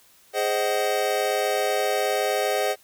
square chord, Ab dominant seventh, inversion none, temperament equal with one note detuned, 415.3 / 523.3 / 622.3 / 754.2 Hz, Ab4 / C5 / Eb5 / Gb5, 0 / 0 / 0 / +33 cents, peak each -28 dBFS, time 0.33-2.76 s, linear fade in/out 50 ms, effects white hiss -56 dBFS RMS until 2.83 s

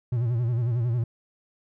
triangle tone with vibrato, 119 Hz, A#2, 36 cents sharp, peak -20 dBFS, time 0.12-1.04 s, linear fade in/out 5 ms, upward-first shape sine, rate 11 Hz, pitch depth 95 cents each way, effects none

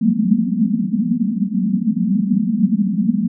white band-pass noise, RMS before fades -17 dBFS, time 0.01-3.28 s, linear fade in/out 10 ms, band 180 to 240 Hz, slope 96 dB/octave, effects none

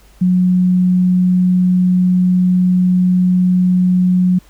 sine tone, 181.9 Hz, F#3, 29 cents flat, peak -9 dBFS, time 0.21-4.39 s, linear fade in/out 10 ms, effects added 50 Hz sine -44 dBFS peak until 4.49 s + pink hiss -50 dBFS RMS until 4.49 s

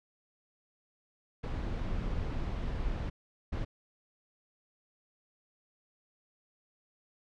brown noise bursts at uneven times, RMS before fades -34 dBFS, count 2, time 1.43-3.1 / 3.52-3.65 s, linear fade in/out 10 ms, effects low-pass 4000 Hz 12 dB/octave

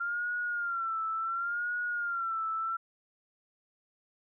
sine tone with vibrato, 1383 Hz, F6, 17 cents flat, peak -30 dBFS, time 0-2.77 s, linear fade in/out 10 ms, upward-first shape sine, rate 0.7 Hz, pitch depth 84 cents each way, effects none

